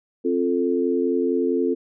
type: chord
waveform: sine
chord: F major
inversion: second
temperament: equal with one note detuned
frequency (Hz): 264.8 / 349.2 / 440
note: C4 / F4 / A4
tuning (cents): +21 / 0 / 0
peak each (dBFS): -23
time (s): 0.24-1.75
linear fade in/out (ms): 20
effects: none